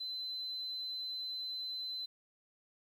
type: tone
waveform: sine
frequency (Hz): 4045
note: B7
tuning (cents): +41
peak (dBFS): -37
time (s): 0-2.06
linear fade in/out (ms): 10
effects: tanh soft clip ceiling -33 dBFS + 11-bit